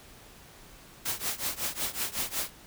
white noise with tremolo, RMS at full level -29 dBFS, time 1.05-2.5 s, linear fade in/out 10 ms, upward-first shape triangle, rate 5.4 Hz, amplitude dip 95%, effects pink hiss -52 dBFS RMS until 2.66 s

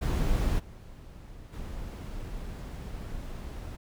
brown noise with level steps, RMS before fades -27 / -46 / -38 dBFS, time 0.01-3.77 s, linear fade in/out 20 ms, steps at 0.58 / 1.52 s, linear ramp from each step 20 ms, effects none

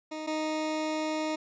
20% pulse tone pair in turn, 310.7 / 310.7 Hz, D#4 / D#4, -2 / -2 cents, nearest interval unison, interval 0 cents, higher neither, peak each -30 / -24 dBFS, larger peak second, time 0.11-0.27 / 0.27-1.36 s, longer second, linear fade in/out 10 ms, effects resampled to 16000 Hz

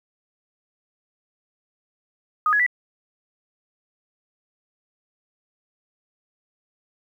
sine tone with pitch steps, 1242 / 1680 / 1966 Hz, D#6 / G#6 / B6, -3 / +19 / -8 cents, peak -16 dBFS, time 2.46-2.664 s, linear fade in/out 2 ms, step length 68 ms, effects 9-bit

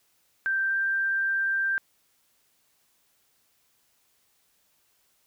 sine tone pair in turn, 1568 / 1577.1 Hz, G6 / G6, 0 / +10 cents, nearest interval unison, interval 10 cents, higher second, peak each -23 dBFS, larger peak neither, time 0.46-0.71 / 0.71-1.78 s, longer second, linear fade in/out 0 ms, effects white hiss -68 dBFS RMS until 5.26 s

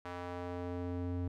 square tone with band-pass filter sweep, 88.6 Hz, F2, 25 cents sharp, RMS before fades -39 dBFS, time 0.05-1.28 s, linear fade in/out 5 ms, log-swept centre 1100 to 190 Hz, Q 0.86, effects none

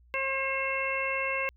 harmonic tone, 537 Hz, C5, 45 cents sharp, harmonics 1 / 2 / 3 / 4 / 5, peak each -34 / -35 / -38 / -32 / -33 dBFS, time 0.14-1.49 s, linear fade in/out 0 ms, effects added 60 Hz sine -56 dBFS peak until 1.56 s

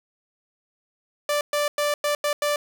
sawtooth tone bursts at uneven times, 587 Hz, D5, 1 cent flat, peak -17 dBFS, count 6, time 1.29-1.41 / 1.53-1.68 / 1.78-1.94 / 2.04-2.15 / 2.24-2.33 / 2.42-2.56 s, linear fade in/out 2 ms, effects none

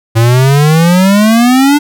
square exponential sweep, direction up, 111.7 to 296.9 Hz, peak -5 dBFS, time 0.15-1.79 s, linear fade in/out 20 ms, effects none

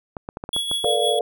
clicks, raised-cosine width 1 ms, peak -16 dBFS, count 8, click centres 0.168 / 0.289 / 0.371 / 0.439 / 0.491 / 0.564 / 0.714 / 0.845 s
square tone with tremolo, 3361 Hz, G#7, 20 cents sharp, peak -21 dBFS, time 0.53-1.19 s, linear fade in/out 2 ms, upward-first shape sine, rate 6 Hz, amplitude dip 50%
sine chord, B half-diminished seventh, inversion third, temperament equal with one note detuned, 440 / 483.4 / 587.3 / 698.5 Hz, A4 / B4 / D5 / F5, 0 / -37 / 0 / 0 cents, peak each -24 dBFS, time 0.84-1.21 s, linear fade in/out 2 ms
effects none

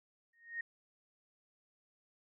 sine tone with exponential growth, 1858 Hz, A#6, 6 cents flat, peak -34 dBFS, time 0.33-0.61 s, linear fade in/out 5 ms, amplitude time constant 60 ms, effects none

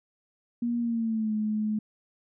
sine tone with pitch glide, 237.4 to 214 Hz, A#3 to A3, +32 to -48 cents, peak -25 dBFS, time 0.62-1.79 s, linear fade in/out 5 ms, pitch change -180 cents, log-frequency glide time 0.79-1.34 s, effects none

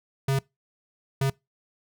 square tone bursts at uneven times, 135.8 Hz, C#3, 35 cents flat, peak -22 dBFS, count 2, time 0.28-0.39 / 1.21-1.3 s, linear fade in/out 5 ms, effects noise-tail reverb RT60 0.2 s tail -23 dB re dry

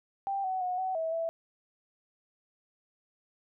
sine tone with pitch steps, 787 / 751 / 728 / 752 / 648 / 660 Hz, G5 / F#5 / F#5 / F#5 / E5 / E5, +7 / +26 / -28 / +28 / -30 / +2 cents, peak -29 dBFS, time 0.27-1.29 s, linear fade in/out 0 ms, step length 170 ms, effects none

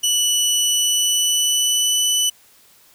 20% pulse tone with pitch glide, 2960 to 2984 Hz, F#7 to F#7, 0 to +14 cents, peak -10 dBFS, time 0.03-2.3 s, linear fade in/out 10 ms, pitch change +14 cents, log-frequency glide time 0.56-1.99 s, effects white hiss -52 dBFS RMS until 2.94 s

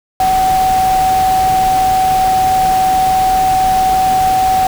sine tone in noise, 754 Hz, F#5, 32 cents sharp, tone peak -9 dBFS, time 0.2-4.67 s, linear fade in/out 2 ms, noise pink, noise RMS -23 dBFS, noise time 0.2-4.67 s, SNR +11 dB, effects none

